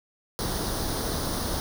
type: noise with comb filter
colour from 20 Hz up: pink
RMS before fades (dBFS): -29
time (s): 0.39-1.6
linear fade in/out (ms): 0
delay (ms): 0.2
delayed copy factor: +0.7
effects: none